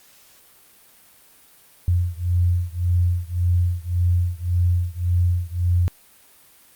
sine beating tone pair, 87.4 / 89.2 Hz, F2 / F2, +2 / +37 cents, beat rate 1.8 Hz, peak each -20 / -21 dBFS, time 1.88-5.88 s, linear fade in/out 0 ms, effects white hiss -52 dBFS RMS until 6.75 s + Opus 48 kbps

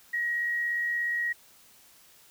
sine tone with amplitude modulation, 1898 Hz, A#6, 31 cents sharp, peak -25 dBFS, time 0.13-1.33 s, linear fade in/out 10 ms, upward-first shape sine, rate 76.9 Hz, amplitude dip 25%, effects white hiss -57 dBFS RMS until 2.3 s

